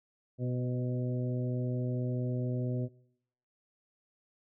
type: harmonic tone with a mistuned harmonic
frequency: 124.4 Hz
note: B2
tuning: 13 cents sharp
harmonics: 1 / 2 / 3 / 4 / 5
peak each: -31 / -37 / -41 / -43 / -45 dBFS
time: 0.38-2.89 s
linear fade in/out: 50 ms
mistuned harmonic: 4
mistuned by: +21 cents
effects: noise-tail reverb RT60 0.8 s tail -24 dB re dry